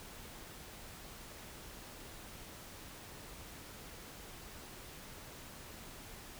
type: silence
effects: pink hiss -51 dBFS RMS until 6.39 s